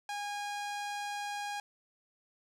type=tone; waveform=sawtooth; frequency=819 Hz; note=G#5; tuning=24 cents flat; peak=-32 dBFS; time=0.09-1.6 s; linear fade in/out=2 ms; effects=low-pass 9000 Hz 12 dB/octave + 12-bit